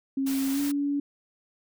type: tone with pitch glide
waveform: sine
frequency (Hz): 270.6 to 284.9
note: C#4 to C#4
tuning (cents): -42 to +48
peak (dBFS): -24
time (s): 0.17-1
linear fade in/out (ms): 5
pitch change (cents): +90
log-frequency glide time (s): 0.52-0.6
type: noise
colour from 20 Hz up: white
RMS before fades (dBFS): -37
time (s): 0.26-0.72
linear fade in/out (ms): 10
effects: none